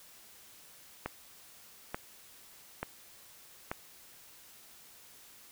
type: click train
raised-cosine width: 0.5 ms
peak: -19 dBFS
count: 4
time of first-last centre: 1.06-3.715 s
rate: 1.13 Hz
effects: white hiss -56 dBFS RMS until 5.51 s